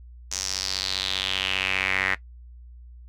sawtooth tone with band-pass filter sweep, 95.1 Hz, F#2, 48 cents sharp, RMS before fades -27 dBFS, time 0.31-2.15 s, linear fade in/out 10 ms, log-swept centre 6200 to 1900 Hz, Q 4.2, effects noise-tail reverb RT60 0.1 s tail -17 dB re dry + added 60 Hz sine -42 dBFS peak until 3.08 s

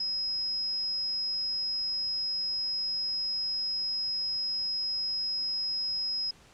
sine tone, 5100 Hz, D#8, 42 cents sharp, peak -28 dBFS, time 0-6.31 s, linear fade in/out 5 ms, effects pink hiss -57 dBFS RMS until 6.53 s + low-pass 8000 Hz 12 dB/octave

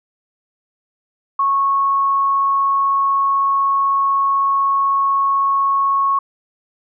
sine tone, 1101 Hz, C#6, 12 cents flat, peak -13 dBFS, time 1.39-6.19 s, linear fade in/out 5 ms, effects none

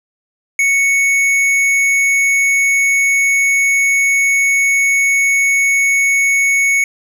sine tone with hard clipping, 2217 Hz, C#7, in tune, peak -12 dBFS, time 0.59-6.84 s, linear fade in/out 2 ms, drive 10 dB, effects none

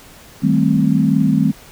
sine chord, A half-diminished seventh, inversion second, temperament equal with one note detuned, 158.47 / 196 / 220 / 261.6 Hz, Eb3 / G3 / A3 / C4, +32 / 0 / 0 / 0 cents, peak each -17 dBFS, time 0.42-1.52 s, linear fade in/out 20 ms, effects pink hiss -42 dBFS RMS until 1.71 s

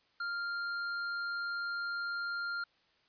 sine tone with hard clipping, 1396.9 Hz, F6, in tune, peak -36 dBFS, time 0.2-2.64 s, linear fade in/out 5 ms, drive 10 dB, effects white hiss -70 dBFS RMS until 3.08 s + resampled to 11025 Hz

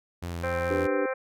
sawtooth tone with vibrato, 85.9 Hz, F2, 28 cents flat, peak -28 dBFS, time 0.22-0.87 s, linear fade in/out 10 ms, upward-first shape sine, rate 4.9 Hz, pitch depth 25 cents each way
harmonic tone, 261.7 Hz, C4, in tune, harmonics 2 / 3 / 4 / 5 / 6 / 7 / 8 / 9, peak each -28 / -39 / -39 / -38 / -36 / -43 / -46 / -42 dBFS, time 0.43-1.14 s, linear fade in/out 10 ms
sine chord, G major, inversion second, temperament equal, 293.7 / 392 / 493.9 Hz, D4 / G4 / B4, 0 / 0 / 0 cents, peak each -30 dBFS, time 0.7-1.06 s, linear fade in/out 5 ms
effects none

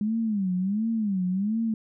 sine tone with vibrato, 203.3 Hz, G#3, 37 cents flat, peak -23 dBFS, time 0.01-1.74 s, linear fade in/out 2 ms, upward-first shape sine, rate 1.4 Hz, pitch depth 200 cents each way, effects none

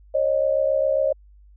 sine tone pair together, 544.6 / 612 Hz, C#5 / D#5, -31 / -29 cents, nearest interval major second, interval 202 cents, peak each -20 / -21 dBFS, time 0.14-1.13 s, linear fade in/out 10 ms, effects added 50 Hz sine -47 dBFS peak until 1.56 s

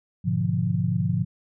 sine chord, G# diminished seventh, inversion none, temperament equal, 103.83 / 123.47 / 146.83 / 174.61 Hz, G#2 / B2 / D3 / F3, 0 / 0 / 0 / 0 cents, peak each -27 / -27 / -28 / -25 dBFS, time 0.24-1.25 s, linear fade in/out 20 ms, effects none

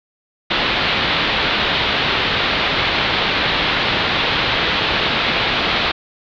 white low-pass noise, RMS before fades -18 dBFS, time 0.5-5.92 s, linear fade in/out 10 ms, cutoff 4000 Hz, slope 48 dB/octave, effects none

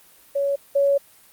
sine tone pair in turn, 560 / 560 Hz, C#5 / C#5, +18 / +18 cents, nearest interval unison, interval 0 cents, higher neither, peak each -19 / -15 dBFS, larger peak second, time 0.35-0.56 / 0.75-0.98 s, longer second, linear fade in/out 10 ms, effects white hiss -52 dBFS RMS until 1.32 s + Opus 32 kbps

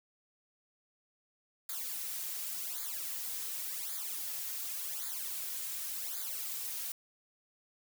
blue noise with flanger, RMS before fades -39 dBFS, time 1.69-6.92 s, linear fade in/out 2 ms, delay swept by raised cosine 0.35 to 3.55 ms, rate 0.89 Hz, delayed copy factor -0.95, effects none

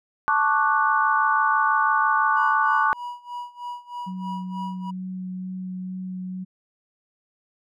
sine chord, D major seventh, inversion second, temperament equal, 880 / 1108.7 / 1174.7 / 1480 Hz, A5 / C#6 / D6 / F#6, 0 / 0 / 0 / 0 cents, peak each -23 dBFS, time 0.28-2.93 s, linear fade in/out 0 ms
triangle tone with tremolo, 970 Hz, B5, 31 cents flat, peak -27 dBFS, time 2.36-4.91 s, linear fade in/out 10 ms, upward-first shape sine, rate 3.2 Hz, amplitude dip 90%
sine tone with vibrato, 185 Hz, F#3, in tune, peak -29 dBFS, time 4.06-6.45 s, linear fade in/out 20 ms, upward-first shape sine, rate 2.2 Hz, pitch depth 8 cents each way
effects none

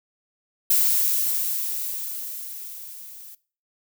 violet noise with level ramp, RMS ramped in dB -18 to -43 dBFS, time 0.7-3.35 s, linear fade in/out 5 ms, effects noise-tail reverb RT60 0.4 s tail -21 dB re dry

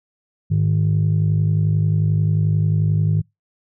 sine tone pair together, 104.01 / 155.3 Hz, G#2 / D#3, +3 / -3 cents, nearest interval perfect fifth, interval 694 cents, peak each -16 dBFS, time 0.5-3.22 s, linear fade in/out 20 ms, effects noise-tail reverb RT60 0.2 s tail -26 dB re dry + tanh soft clip ceiling -10 dBFS

